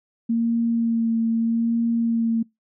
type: tone with vibrato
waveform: sine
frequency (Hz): 229.7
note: A#3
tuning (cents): -25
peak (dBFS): -18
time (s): 0.29-2.43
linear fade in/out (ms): 10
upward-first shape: sine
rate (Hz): 0.8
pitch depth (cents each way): 18
effects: noise-tail reverb RT60 0.2 s tail -26 dB re dry